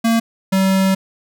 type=tone pair in turn; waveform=square; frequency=228.3 / 191.42 Hz; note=A#3 / G3; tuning=-36 / -41 cents; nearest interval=minor third; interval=305 cents; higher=first; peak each=-13 dBFS; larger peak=neither; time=0.04-0.2 / 0.52-0.95 s; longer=second; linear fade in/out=10 ms; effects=none